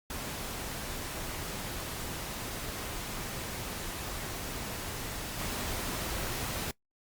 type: noise with level steps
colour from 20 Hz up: pink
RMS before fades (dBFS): -38 / -35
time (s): 0.1-6.71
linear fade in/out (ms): 2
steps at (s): 5.39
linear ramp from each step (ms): 2
effects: noise-tail reverb RT60 0.1 s tail -21 dB re dry + Opus 48 kbps